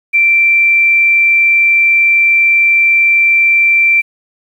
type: tone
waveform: sine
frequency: 2349 Hz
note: D7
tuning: in tune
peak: -6 dBFS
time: 0.13-4.02 s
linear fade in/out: 20 ms
effects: 7-bit